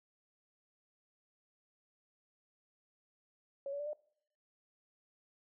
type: tone with pitch steps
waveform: sine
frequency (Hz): 554.4 / 569.7 / 585.3 / 601.4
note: C#5 / C#5 / D5 / D5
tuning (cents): 0 / +47 / -6 / +41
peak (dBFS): -37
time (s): 3.66-3.932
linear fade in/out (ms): 2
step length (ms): 68
effects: noise-tail reverb RT60 0.6 s tail -21 dB re dry